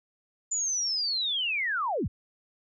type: linear sweep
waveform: sine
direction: down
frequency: 7090 to 36 Hz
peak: -26 dBFS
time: 0.51-2.08 s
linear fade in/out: 10 ms
effects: none